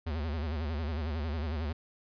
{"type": "tone with vibrato", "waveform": "square", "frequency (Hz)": 77.2, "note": "D#2", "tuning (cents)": -13, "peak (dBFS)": -32, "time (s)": [0.06, 1.73], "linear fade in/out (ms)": 10, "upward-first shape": "sine", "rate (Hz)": 11, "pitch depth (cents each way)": 140, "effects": ["resampled to 11025 Hz"]}